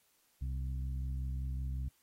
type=harmonic tone with a mistuned harmonic; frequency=65.41 Hz; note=C2; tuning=in tune; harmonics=1 / 2 / 3 / 4; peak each=-35 / -42 / -54 / -57 dBFS; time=0.41-1.89 s; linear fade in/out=10 ms; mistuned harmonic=4; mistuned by=+45 cents; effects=white hiss -72 dBFS RMS until 2.02 s + AAC 48 kbps